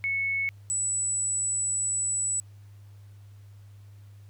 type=tone pair in turn; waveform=sine; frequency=2204 / 7902 Hz; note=C#7 / B8; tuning=-11 / 0 cents; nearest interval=octave + minor seventh; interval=2211 cents; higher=second; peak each=-25 dBFS; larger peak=neither; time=0.04-0.49 / 0.7-2.4 s; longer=second; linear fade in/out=0 ms; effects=added 101 Hz sine -46 dBFS peak until 4.29 s + pink hiss -65 dBFS RMS until 4.29 s